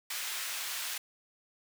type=high-pass noise; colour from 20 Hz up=pink; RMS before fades=-37 dBFS; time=0.1-0.98 s; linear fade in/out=5 ms; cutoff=1700 Hz; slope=12 dB/octave; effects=none